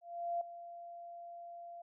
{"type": "tone with ADSR envelope", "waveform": "sine", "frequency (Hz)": 689, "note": "F5", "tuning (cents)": -24, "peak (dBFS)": -32, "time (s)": [0.01, 1.82], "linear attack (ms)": 400, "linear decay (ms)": 4, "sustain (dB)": -14, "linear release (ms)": 6, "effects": []}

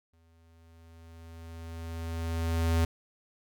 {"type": "tone with exponential growth", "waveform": "square", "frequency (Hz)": 82.6, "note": "E2", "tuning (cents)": 4, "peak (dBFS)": -23, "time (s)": [0.13, 2.85], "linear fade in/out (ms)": 5, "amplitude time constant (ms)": 590, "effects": []}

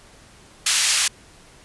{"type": "band-pass noise", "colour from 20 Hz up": "white", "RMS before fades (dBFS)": -19, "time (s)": [0.66, 1.08], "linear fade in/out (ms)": 5, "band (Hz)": [1700, 8400], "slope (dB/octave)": 12, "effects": ["pink hiss -49 dBFS RMS until 1.64 s", "resampled to 24000 Hz"]}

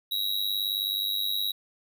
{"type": "tone with amplitude modulation", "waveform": "square", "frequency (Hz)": 3856, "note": "B7", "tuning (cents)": -42, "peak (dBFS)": -23, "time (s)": [0.11, 1.52], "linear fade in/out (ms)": 10, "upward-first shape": "sine", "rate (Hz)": 99, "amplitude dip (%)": 90, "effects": []}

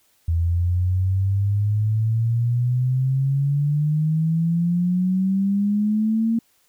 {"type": "exponential sweep", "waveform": "sine", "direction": "up", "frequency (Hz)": [82.41, 230.1], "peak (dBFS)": -17, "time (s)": [0.28, 6.39], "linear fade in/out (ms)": 5, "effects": ["white hiss -62 dBFS RMS until 6.68 s"]}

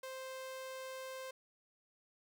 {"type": "tone", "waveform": "sawtooth", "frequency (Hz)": 523.3, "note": "C5", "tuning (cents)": 0, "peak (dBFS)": -40, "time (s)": [0.03, 1.31], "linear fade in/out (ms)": 5, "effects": []}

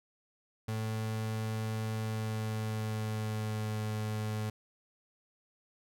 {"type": "tone with pitch glide", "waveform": "35% pulse", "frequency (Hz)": [110, 107.67], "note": ["A2", "A2"], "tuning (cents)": [0, -37], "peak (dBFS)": -31, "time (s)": [0.68, 4.5], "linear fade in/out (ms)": 5, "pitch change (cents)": -37, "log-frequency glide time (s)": [1.97, 3.79], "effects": []}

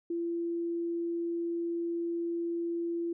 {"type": "tone", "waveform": "sine", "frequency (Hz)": 339.5, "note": "F4", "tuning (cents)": -49, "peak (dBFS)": -30, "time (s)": [0.1, 3.13], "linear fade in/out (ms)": 5, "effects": []}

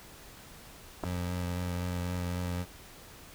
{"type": "tone with vibrato", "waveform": "25% pulse", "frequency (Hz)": 89, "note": "F2", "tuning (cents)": 33, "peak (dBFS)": -28, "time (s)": [1.02, 2.66], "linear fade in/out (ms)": 50, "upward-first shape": "sine", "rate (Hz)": 3.8, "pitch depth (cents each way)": 16}
{"type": "clicks", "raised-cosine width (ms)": 1, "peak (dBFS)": [-19, -23], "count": 2, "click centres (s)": [1.037, 1.04]}
{"effects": ["pink hiss -51 dBFS RMS until 3.34 s"]}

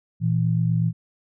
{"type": "tone pair together", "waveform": "sine", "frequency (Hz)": [116.54, 164.81], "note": ["A#2", "E3"], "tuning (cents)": [0, 0], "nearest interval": "tritone", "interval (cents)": 600, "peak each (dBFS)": -21, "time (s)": [0.2, 0.93], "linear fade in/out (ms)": 50, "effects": []}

